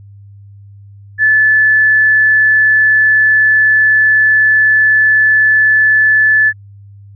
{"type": "tone", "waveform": "sine", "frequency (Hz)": 1736, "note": "A6", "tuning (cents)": -24, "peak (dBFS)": -6, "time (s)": [1.18, 6.53], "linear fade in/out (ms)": 50, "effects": ["added 100 Hz sine -34 dBFS peak until 7.15 s"]}